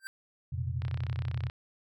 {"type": "tone with exponential growth", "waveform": "square", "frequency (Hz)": 1568, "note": "G6", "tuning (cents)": 0, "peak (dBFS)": -34, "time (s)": [0, 0.07], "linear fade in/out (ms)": 0, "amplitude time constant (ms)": 15}
{"type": "chord", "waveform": "sine", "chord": "F suspended fourth", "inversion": "none", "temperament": "equal with one note detuned", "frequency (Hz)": [87.31, 118.99, 130.81], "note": ["F2", "Bb2", "C3"], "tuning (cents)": [0, 36, 0], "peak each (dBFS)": [-34, -35, -36], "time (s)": [0.52, 1.5], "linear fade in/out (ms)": 10}
{"type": "click train", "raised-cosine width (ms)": 0.3, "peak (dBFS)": -27, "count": 23, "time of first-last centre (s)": [0.82, 1.499], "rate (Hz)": 32.4}
{"effects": []}